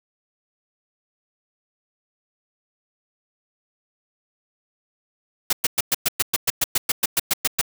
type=noise bursts; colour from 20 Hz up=white; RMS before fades=-19 dBFS; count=16; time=5.5-7.614 s; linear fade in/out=5 ms; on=29 ms; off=110 ms; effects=none